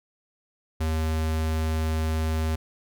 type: tone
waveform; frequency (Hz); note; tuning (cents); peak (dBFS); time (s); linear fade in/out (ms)
square; 79.3; D#2; +33; -24; 0.8-2.56; 10
effects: none